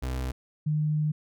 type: tone pair in turn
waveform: 35% pulse / sine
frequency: 64.1 / 152.16 Hz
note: C2 / D#3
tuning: -35 / -38 cents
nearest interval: octave + minor third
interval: 1497 cents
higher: second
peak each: -27 / -23 dBFS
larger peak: second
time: 0.02-0.32 / 0.66-1.12 s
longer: second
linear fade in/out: 10 ms
effects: none